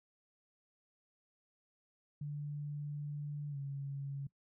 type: tone with pitch glide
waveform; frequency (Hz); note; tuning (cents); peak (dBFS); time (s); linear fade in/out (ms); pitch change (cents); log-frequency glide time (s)
sine; 146.5 to 139.24; D3 to C#3; -4 to +8; -38; 2.21-4.27; 5; -88; 3.5-3.57
effects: noise-tail reverb RT60 0.1 s tail -21 dB re dry